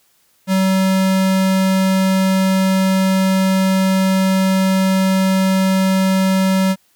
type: tone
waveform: square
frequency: 190 Hz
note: F#3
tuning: 46 cents sharp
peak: -13 dBFS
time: 0.47-6.76 s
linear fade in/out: 50 ms
effects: white hiss -58 dBFS RMS until 6.95 s